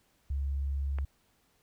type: tone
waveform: sine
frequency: 69.3 Hz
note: C#2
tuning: in tune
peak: -29 dBFS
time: 0.3-1.05 s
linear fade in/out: 5 ms
type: click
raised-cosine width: 0.5 ms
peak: -27 dBFS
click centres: 0.986 s
effects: pink hiss -70 dBFS RMS until 1.62 s